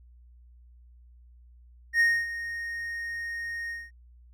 triangle tone with ADSR envelope, 1857 Hz, A#6, 7 cents flat, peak -16 dBFS, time 1.93-3.91 s, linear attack 70 ms, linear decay 260 ms, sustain -14 dB, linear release 210 ms, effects added 60 Hz sine -51 dBFS peak until 4.33 s

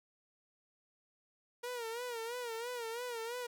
sawtooth tone with vibrato, 472.8 Hz, A#4, 24 cents sharp, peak -35 dBFS, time 1.63-3.47 s, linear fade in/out 10 ms, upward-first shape sine, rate 3 Hz, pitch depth 91 cents each way, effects none

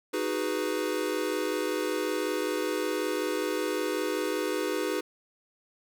square chord, G# minor seventh, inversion second, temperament equal, 311.1 / 370 / 415.3 / 493.9 Hz, D#4 / F#4 / G#4 / B4, 0 / 0 / 0 / 0 cents, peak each -34 dBFS, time 0.13-5.01 s, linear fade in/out 10 ms, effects none

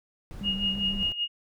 brown noise, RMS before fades -39 dBFS, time 0.31-1.12 s, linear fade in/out 0 ms
sine tone with vibrato, 196 Hz, G3, in tune, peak -32 dBFS, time 0.41-1.03 s, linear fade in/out 0 ms, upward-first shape sine, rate 6 Hz, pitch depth 45 cents each way
sine tone with tremolo, 2859 Hz, F7, 40 cents sharp, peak -23 dBFS, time 0.43-1.28 s, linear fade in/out 50 ms, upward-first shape sine, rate 5.2 Hz, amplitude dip 75%
effects none

